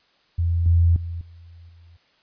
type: tone with level steps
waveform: sine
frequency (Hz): 84.9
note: F2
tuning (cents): -48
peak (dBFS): -18 / -13 / -27 / -42 / -46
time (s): 0.38-1.97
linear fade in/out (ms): 10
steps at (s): 0.66 / 0.96 / 1.21 / 1.69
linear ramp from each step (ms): 2
effects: white hiss -61 dBFS RMS until 2.22 s + resampled to 11025 Hz